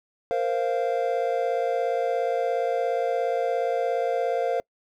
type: chord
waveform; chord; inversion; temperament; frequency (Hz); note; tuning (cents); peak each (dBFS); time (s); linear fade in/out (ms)
triangle; Bb suspended second; none; equal with one note detuned; 466.2 / 523.3 / 693.6; Bb4 / C5 / F5; 0 / 0 / -12; -25; 0.31-4.6; 0
effects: noise-tail reverb RT60 0.1 s tail -26 dB re dry